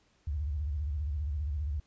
sine tone with vibrato, 73.42 Hz, D2, in tune, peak -30 dBFS, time 0.27-1.8 s, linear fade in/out 5 ms, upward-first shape square, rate 15 Hz, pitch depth 140 cents each way, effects pink hiss -69 dBFS RMS until 1.86 s + resampled to 16000 Hz

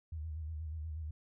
sine tone with vibrato, 78.4 Hz, D#2, 14 cents sharp, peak -38 dBFS, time 0.12-1.11 s, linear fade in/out 5 ms, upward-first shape square, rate 8.3 Hz, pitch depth 59 cents each way, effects none

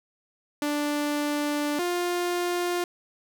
sawtooth tone pair in turn, 293.7 / 352.4 Hz, D4 / F4, 0 / +16 cents, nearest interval minor third, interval 316 cents, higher second, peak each -21 dBFS, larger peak neither, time 0.62-1.79 / 1.79-2.84 s, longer first, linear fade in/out 2 ms, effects none

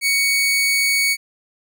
sawtooth tone, 2233 Hz, C#7, 12 cents sharp, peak -12 dBFS, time 0.01-1.17 s, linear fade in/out 50 ms, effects none

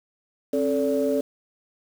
sine tone cluster, 268.4 / 439.2 / 576 Hz, C4 / A4 / D5, +44 / -3 / -34 cents, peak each -24 dBFS, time 0.53-1.21 s, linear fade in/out 5 ms, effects tanh soft clip ceiling -12 dBFS + 7-bit

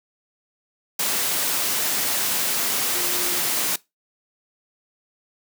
sine tone in noise, 354.6 Hz, F4, 26 cents sharp, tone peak -34 dBFS, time 2.95-3.4 s, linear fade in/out 5 ms, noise white, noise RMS -23 dBFS, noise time 0.99-3.76 s, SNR -14 dB, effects noise-tail reverb RT60 0.2 s tail -21 dB re dry + high-pass 150 Hz 12 dB/octave

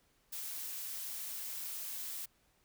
blue noise, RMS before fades -42 dBFS, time 0.32-2.26 s, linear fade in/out 10 ms, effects pink hiss -72 dBFS RMS until 2.64 s

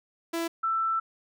sawtooth / sine tone pair in turn, 333.6 / 1330.2 Hz, E4 / E6, +21 / +15 cents, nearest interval 2 octaves, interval 2394 cents, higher second, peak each -24 dBFS, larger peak neither, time 0.33-0.48 / 0.63-1 s, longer second, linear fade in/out 10 ms, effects none

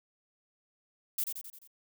violet noise with echo, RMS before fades -31 dBFS, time 1.18-1.24 s, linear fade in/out 5 ms, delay 87 ms, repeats 5, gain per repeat -5 dB, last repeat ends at 1.675 s, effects none

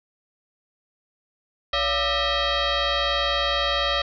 sine tone with frequency modulation, 1318.5 Hz, E6, in tune, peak -20 dBFS, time 1.73-4.02 s, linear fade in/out 5 ms, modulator 629 Hz, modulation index 4.6, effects none

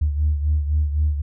sine beating tone pair, 74.4 / 78.3 Hz, D2 / D#2, +23 / +11 cents, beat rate 3.9 Hz, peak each -17 / -24 dBFS, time 0.01-1.22 s, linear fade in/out 10 ms, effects tanh soft clip ceiling -11 dBFS

